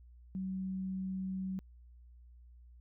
sine tone, 188.8 Hz, F#3, 35 cents sharp, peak -35 dBFS, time 0.35-1.59 s, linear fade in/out 0 ms, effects added 60 Hz sine -54 dBFS peak until 2.8 s

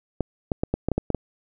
clicks, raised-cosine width 2 ms, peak -9 dBFS, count 9, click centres 0.207 / 0.518 / 0.635 / 0.74 / 0.886 / 0.917 / 0.98 / 1.103 / 1.147 s, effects none

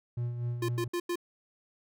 triangle tone with tremolo, 120.2 Hz, B2, 46 cents flat, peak -27 dBFS, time 0.17-0.88 s, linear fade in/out 5 ms, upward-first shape sine, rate 4.1 Hz, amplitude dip 50%
square tone bursts, 349.2 Hz, F4, in tune, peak -30 dBFS, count 4, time 0.62-1.157 s, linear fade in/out 5 ms, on 66 ms, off 91 ms
effects none

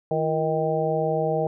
harmonic tone with a mistuned harmonic, 157.4 Hz, D#3, 20 cents sharp, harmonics 1 / 2 / 3 / 4 / 5, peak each -28 / -32 / -25 / -26 / -29 dBFS, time 0.11-1.47 s, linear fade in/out 2 ms, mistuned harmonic 2, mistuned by +130 cents, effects none

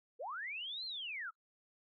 sine linear two-way sweep, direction up then down, 415.3 to 4253 to 1224 Hz, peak -40 dBFS, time 0.19-1.31 s, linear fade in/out 20 ms, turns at 0.85 s, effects noise-tail reverb RT60 0.1 s tail -24 dB re dry

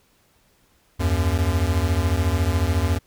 square beating tone pair, 78.9 / 92.9 Hz, D#2 / F#2, +25 / +7 cents, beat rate 14 Hz, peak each -22 dBFS, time 0.99-2.99 s, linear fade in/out 20 ms, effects pink hiss -61 dBFS RMS until 3.06 s

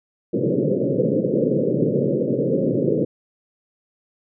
white band-pass noise, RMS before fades -20 dBFS, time 0.33-3.05 s, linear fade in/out 10 ms, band 120 to 550 Hz, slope 96 dB/octave, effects none

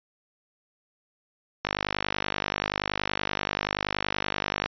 click train, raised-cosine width 0.3 ms, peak -9 dBFS, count 153, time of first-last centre 1.65-4.66 s, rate 50.5 Hz, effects resampled to 11025 Hz

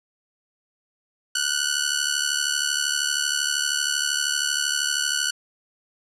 10% pulse ring-modulated tone, 1480 Hz, F#6, in tune, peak -10 dBFS, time 1.35-5.31 s, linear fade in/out 5 ms, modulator 36.4 Hz, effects low-pass 10000 Hz 12 dB/octave

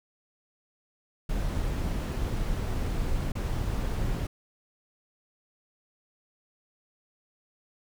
brown noise with dropouts, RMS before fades -29 dBFS, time 1.29-4.27 s, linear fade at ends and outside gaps 5 ms, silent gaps 3.32-3.352 s, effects none

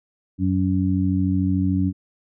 harmonic tone, 93.4 Hz, F#2, 17 cents sharp, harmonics 1 / 2 / 3, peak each -22 / -22 / -22 dBFS, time 0.38-1.93 s, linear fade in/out 50 ms, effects none

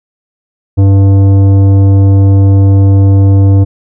sine tone with tanh clipping, 98 Hz, G2, in tune, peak -4 dBFS, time 0.77-3.65 s, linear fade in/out 20 ms, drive 12 dB, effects none

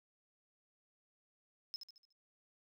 triangle tone with echo, 5160 Hz, E8, 38 cents flat, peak -38 dBFS, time 1.74-1.76 s, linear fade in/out 0 ms, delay 73 ms, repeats 5, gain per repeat -7 dB, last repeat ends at 2.125 s, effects none

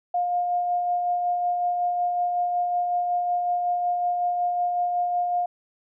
sine tone with tremolo, 709 Hz, F5, 26 cents sharp, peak -20 dBFS, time 0.14-5.46 s, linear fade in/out 5 ms, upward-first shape sine, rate 5.4 Hz, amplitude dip 30%, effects none

